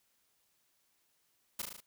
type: noise with echo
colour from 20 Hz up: white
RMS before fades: -37 dBFS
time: 1.59-1.62 s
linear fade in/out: 5 ms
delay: 37 ms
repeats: 5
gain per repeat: -3 dB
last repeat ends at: 1.805 s
effects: white hiss -75 dBFS RMS until 1.86 s